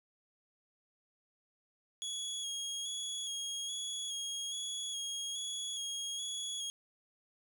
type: tone with vibrato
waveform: 25% pulse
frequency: 3322 Hz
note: G#7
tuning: in tune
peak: -33 dBFS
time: 2.02-6.7 s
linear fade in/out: 0 ms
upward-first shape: square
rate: 1.2 Hz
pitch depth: 23 cents each way
effects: none

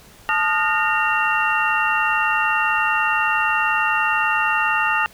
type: tone cluster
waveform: sine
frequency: 872 / 1232 / 1423 / 1838 / 2749 Hz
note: A5 / D#6 / F6 / A#6 / F7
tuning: -16 / -17 / +32 / -25 / -28 cents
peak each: -23 dBFS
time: 0.29-5.06 s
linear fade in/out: 0 ms
effects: pink hiss -47 dBFS RMS until 5.13 s

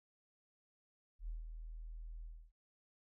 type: tone with ADSR envelope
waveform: sine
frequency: 40.19 Hz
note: E1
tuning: 43 cents flat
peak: -39 dBFS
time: 1.19-2.52 s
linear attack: 88 ms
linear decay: 160 ms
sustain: -6 dB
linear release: 280 ms
effects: none

